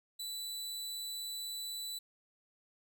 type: tone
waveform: sawtooth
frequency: 3972 Hz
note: B7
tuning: 9 cents sharp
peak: -36 dBFS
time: 0.19-1.99 s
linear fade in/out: 10 ms
effects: none